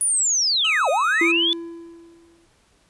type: linear two-way sweep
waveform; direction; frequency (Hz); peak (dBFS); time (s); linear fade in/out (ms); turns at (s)
sine; down then up; 9956 to 500 to 3535; -17; 0.01-1.53; 0; 0.89
type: tone with vibrato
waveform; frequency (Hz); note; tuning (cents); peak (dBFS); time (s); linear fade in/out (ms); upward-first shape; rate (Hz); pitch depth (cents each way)
25% pulse; 1267; D#6; +31; -23; 0.64-1.32; 10; sine; 6.2; 41
type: tone with exponential decay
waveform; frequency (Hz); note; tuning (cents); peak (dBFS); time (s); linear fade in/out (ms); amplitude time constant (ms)
triangle; 336; E4; +33; -15; 1.21-2.46; 5; 270
effects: pink hiss -60 dBFS RMS until 2.89 s + resampled to 24000 Hz